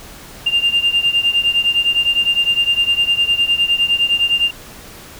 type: beating tone pair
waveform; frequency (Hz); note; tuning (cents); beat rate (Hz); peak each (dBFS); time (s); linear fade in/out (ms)
sine; 2794 / 2803.8; F7 / F7; 0 / +6; 9.8; -14 / -16; 0.46-4.51; 10
effects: tanh soft clip ceiling -6 dBFS + pink hiss -37 dBFS RMS until 5.19 s